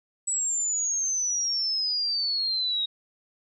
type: exponential sweep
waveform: sine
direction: down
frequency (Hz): 7890 to 3776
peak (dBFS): -24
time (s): 0.27-2.86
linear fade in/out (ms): 10
effects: none